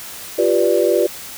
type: chord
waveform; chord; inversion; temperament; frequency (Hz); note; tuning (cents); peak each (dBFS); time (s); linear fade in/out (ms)
sine; G dominant seventh; third; equal; 349.2 / 392 / 493.9 / 587.3; F4 / G4 / B4 / D5; 0 / 0 / 0 / 0; -18; 0.38-1.07; 10
effects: white hiss -33 dBFS RMS until 1.37 s